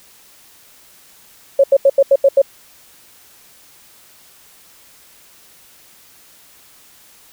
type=tone bursts; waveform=sine; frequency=550 Hz; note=C#5; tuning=14 cents flat; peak=-6 dBFS; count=7; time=1.59-2.418 s; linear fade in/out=5 ms; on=48 ms; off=82 ms; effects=white hiss -47 dBFS RMS until 7.32 s